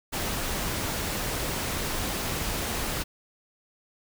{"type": "noise", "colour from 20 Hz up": "pink", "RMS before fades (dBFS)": -30, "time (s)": [0.12, 3.04], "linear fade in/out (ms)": 20, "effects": []}